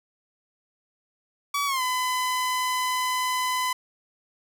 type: tone with pitch glide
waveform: sawtooth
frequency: 1140 to 1009.8 Hz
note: C#6 to B5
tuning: +48 to +38 cents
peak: -20 dBFS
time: 1.54-3.73 s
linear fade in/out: 5 ms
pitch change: -210 cents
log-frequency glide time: 1.66-1.82 s
effects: none